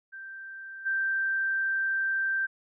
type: tone with level steps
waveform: sine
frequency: 1568 Hz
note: G6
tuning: in tune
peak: -39 / -25 dBFS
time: 0.12-2.47 s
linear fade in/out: 20 ms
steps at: 0.85 s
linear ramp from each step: 20 ms
effects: none